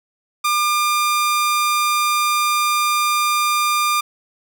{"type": "tone", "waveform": "sawtooth", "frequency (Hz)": 1200, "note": "D6", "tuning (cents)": 37, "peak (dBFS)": -12, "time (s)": [0.44, 4.01], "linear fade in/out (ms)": 10, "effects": []}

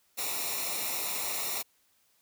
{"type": "noise with comb filter", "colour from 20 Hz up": "white", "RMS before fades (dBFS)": -33, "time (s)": [0.17, 1.63], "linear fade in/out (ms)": 20, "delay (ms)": 0.63, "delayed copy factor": -0.75, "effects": ["white hiss -69 dBFS RMS until 2.21 s"]}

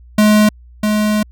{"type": "tone pair in turn", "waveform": "square", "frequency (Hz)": [211.9, 211.9], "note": ["G#3", "G#3"], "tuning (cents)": [35, 35], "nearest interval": "unison", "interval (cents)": 0, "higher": "neither", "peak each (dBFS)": [-8, -13], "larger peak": "first", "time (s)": [[0.18, 0.49], [0.83, 1.23]], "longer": "second", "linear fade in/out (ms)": 5, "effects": ["added 60 Hz sine -38 dBFS peak until 1.31 s"]}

